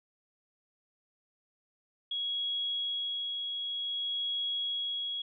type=tone with tremolo; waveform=sine; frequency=3322 Hz; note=G#7; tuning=in tune; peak=-30 dBFS; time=2.11-5.22 s; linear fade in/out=5 ms; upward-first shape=sine; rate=0.54 Hz; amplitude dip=30%; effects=none

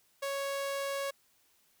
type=tone; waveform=sawtooth; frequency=554.4 Hz; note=C#5; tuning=in tune; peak=-29 dBFS; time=0.22-1.11 s; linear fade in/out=10 ms; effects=white hiss -69 dBFS RMS until 1.8 s

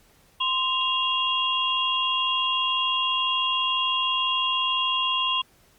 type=tone cluster; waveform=sine; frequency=1038 / 2792 / 3296 Hz; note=C6 / F7 / G#7; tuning=-14 / -1 / -14 cents; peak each=-26 dBFS; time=0.4-5.42 s; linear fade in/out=10 ms; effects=pink hiss -59 dBFS RMS until 5.78 s + Opus 48 kbps

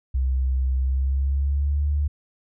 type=tone with pitch glide; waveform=sine; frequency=65 to 72.96 Hz; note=C2 to D2; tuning=-11 to -11 cents; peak=-19 dBFS; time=0.14-2.08 s; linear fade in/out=10 ms; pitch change=+200 cents; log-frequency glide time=0.8-1.86 s; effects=none

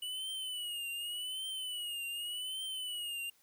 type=tone with vibrato; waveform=square; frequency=2944 Hz; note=F#7; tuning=9 cents flat; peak=-38 dBFS; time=0.02-3.3 s; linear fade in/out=5 ms; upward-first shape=triangle; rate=0.86 Hz; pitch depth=110 cents each way; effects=white hiss -69 dBFS RMS until 3.42 s

